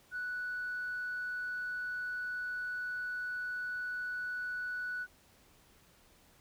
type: tone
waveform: sine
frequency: 1479 Hz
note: F#6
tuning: 1 cent flat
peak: -34 dBFS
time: 0.11-5.07 s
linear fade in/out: 50 ms
effects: tanh soft clip ceiling -32 dBFS + pink hiss -64 dBFS RMS until 6.4 s